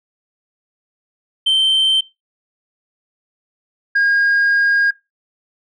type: tone pair in turn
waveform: sine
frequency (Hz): 3113 / 1626.4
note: G7 / G#6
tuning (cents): -13 / -37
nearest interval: major seventh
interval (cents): 1124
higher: first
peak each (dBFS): -9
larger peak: neither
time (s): 1.46-2.01 / 3.95-4.91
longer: second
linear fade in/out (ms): 10
effects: noise-tail reverb RT60 0.2 s tail -19 dB re dry + tanh soft clip ceiling -10 dBFS